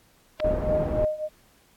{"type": "tone with tremolo", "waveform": "sine", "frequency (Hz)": 615, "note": "D#5", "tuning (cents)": -20, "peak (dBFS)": -19, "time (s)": [0.39, 1.29], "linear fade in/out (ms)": 50, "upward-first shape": "triangle", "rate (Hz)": 3.5, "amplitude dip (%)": 90}
{"type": "clicks", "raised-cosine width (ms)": 0.3, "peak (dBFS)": -16, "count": 2, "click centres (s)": [0.4, 0.403]}
{"type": "low-pass noise", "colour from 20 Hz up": "pink", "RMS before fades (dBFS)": -28, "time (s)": [0.44, 1.05], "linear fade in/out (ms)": 5, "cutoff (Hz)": 660, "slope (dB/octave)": 12}
{"effects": ["pink hiss -60 dBFS RMS until 1.76 s", "AAC 64 kbps"]}